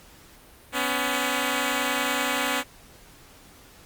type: tone pair together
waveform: 5% pulse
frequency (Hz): 251 / 281.2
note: B3 / C#4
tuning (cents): +28 / +25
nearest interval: major second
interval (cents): 197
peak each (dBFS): -15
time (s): 0.72-2.64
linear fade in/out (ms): 50
effects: pink hiss -51 dBFS RMS until 3.85 s + Opus 48 kbps